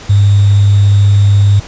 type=tone with sample-and-hold; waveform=sine; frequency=100.8 Hz; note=G2; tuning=49 cents sharp; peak=-4 dBFS; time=0.09-1.6 s; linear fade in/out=10 ms; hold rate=3675 Hz; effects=pink hiss -31 dBFS RMS until 1.67 s + resampled to 16000 Hz